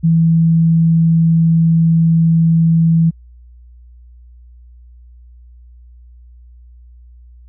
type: tone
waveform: sine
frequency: 164.2 Hz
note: E3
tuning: 6 cents flat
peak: -8 dBFS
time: 0.03-3.11 s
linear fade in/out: 20 ms
effects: added 60 Hz sine -38 dBFS peak until 7.48 s